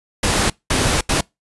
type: noise bursts at uneven times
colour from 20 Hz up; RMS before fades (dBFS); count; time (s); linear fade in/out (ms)
pink; -17; 3; 0.23-0.5 / 0.7-1.01 / 1.09-1.21; 5
effects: noise-tail reverb RT60 0.2 s tail -25 dB re dry + resampled to 24000 Hz